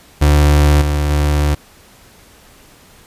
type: tone with level steps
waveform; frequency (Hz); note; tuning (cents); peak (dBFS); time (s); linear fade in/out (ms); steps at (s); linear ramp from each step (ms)
35% pulse; 73.6; D2; +4; -6 / -12 / -10; 0.21-1.55; 10; 0.81 / 1.1; 10
effects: pink hiss -45 dBFS RMS until 3.06 s + resampled to 32000 Hz